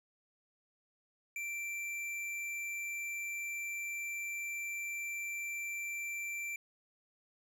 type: tone with tanh clipping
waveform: sine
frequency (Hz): 2349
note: D7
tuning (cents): 0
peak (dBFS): -39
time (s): 1.36-6.56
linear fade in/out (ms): 2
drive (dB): 14
effects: none